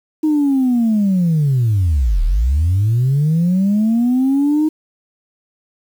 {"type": "linear two-way sweep", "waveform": "sine", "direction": "down then up", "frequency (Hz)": [313.9, 35.98, 313.9], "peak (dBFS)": -10, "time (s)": [0.23, 4.69], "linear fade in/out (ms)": 10, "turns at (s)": 2.23, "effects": ["tanh soft clip ceiling -9 dBFS", "7-bit"]}